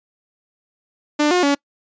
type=tone with pitch steps; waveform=sawtooth; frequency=297.5 / 358.7 / 283.4 Hz; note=D4 / F4 / C#4; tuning=+22 / +46 / +38 cents; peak=-10 dBFS; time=1.19-1.55 s; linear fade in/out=10 ms; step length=120 ms; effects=noise-tail reverb RT60 0.1 s tail -26 dB re dry + resampled to 16000 Hz